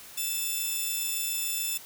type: tone pair together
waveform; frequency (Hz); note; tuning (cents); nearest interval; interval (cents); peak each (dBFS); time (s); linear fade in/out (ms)
5% pulse; 2637 / 3525; E7 / A7; 0 / +2; perfect fourth; 502; -23; 0.17-1.78; 10
effects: white hiss -47 dBFS RMS until 1.85 s